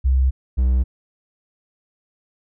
sine / triangle tone pair in turn, 65.41 / 63.29 Hz, C2 / B1, 0 / +43 cents, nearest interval minor second, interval 57 cents, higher first, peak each -13 / -12 dBFS, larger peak second, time 0.04-0.31 / 0.57-0.84 s, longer neither, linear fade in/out 20 ms, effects none

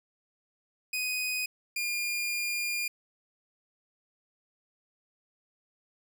sawtooth tone pair in turn, 2497 / 2413 Hz, D#7 / D7, +6 / +46 cents, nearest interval minor second, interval 60 cents, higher first, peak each -26 dBFS, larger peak neither, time 0.93-1.46 / 1.76-2.88 s, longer second, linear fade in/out 5 ms, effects none

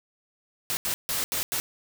white noise bursts at uneven times, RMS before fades -28 dBFS, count 5, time 0.7-0.77 / 0.85-0.94 / 1.09-1.24 / 1.32-1.43 / 1.52-1.6 s, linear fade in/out 0 ms, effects none

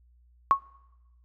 sine tone with exponential decay, 1100 Hz, C#6, 14 cents flat, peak -12 dBFS, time 0.51-0.62 s, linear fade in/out 0 ms, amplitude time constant 22 ms, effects noise-tail reverb RT60 1.0 s tail -24 dB re dry + added 60 Hz sine -57 dBFS peak until 1.24 s

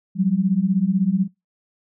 sine beating tone pair, 179.8 / 195.8 Hz, F#3 / G3, -49 / -2 cents, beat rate 16 Hz, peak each -19 dBFS, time 0.15-1.28 s, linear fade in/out 50 ms, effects noise-tail reverb RT60 0.2 s tail -21 dB re dry

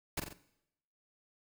pink noise with echo, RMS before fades -35 dBFS, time 0.17-0.2 s, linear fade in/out 5 ms, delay 44 ms, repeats 3, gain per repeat -5 dB, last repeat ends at 0.332 s, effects noise-tail reverb RT60 0.8 s tail -17 dB re dry

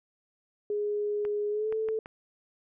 sine tone with pitch glide, 415.3 to 439.5 Hz, G#4 to A4, 0 to -2 cents, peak -27 dBFS, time 0.7-1.99 s, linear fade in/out 2 ms, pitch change +98 cents, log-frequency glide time 1.5-1.72 s
clicks, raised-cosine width 0.5 ms, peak -27 dBFS, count 4, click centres 1.251 / 1.725 / 1.887 / 2.059 s
effects none

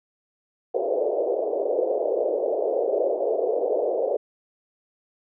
pink band-pass noise, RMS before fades -24 dBFS, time 0.74-4.17 s, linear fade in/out 10 ms, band 400 to 630 Hz, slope 48 dB/octave, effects none

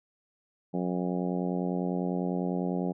harmonic tone, 90 Hz, F#2, 47 cents flat, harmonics 2 / 3 / 4 / 5 / 6 / 7 / 8 / 9, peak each -30 / -34 / -36 / -38 / -40 / -41 / -42 / -43 dBFS, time 0.73-2.93 s, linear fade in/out 20 ms, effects none

